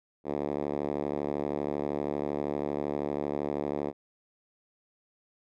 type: tone with band-pass filter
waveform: 5% pulse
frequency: 72.7 Hz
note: D2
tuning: 17 cents flat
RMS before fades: -32 dBFS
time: 0.24-3.93 s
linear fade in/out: 50 ms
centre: 370 Hz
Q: 1.1
effects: none